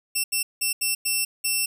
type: tone bursts at uneven times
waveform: 10% pulse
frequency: 2700 Hz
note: E7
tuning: 41 cents sharp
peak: -13 dBFS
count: 6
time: 0.15-0.24 / 0.32-0.43 / 0.61-0.73 / 0.81-0.95 / 1.05-1.25 / 1.44-1.66 s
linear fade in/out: 10 ms
effects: none